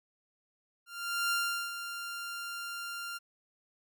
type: tone with ADSR envelope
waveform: sawtooth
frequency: 1392 Hz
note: F6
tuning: 6 cents flat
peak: -24 dBFS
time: 0.86-3.19 s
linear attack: 450 ms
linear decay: 400 ms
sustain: -10 dB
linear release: 24 ms
effects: none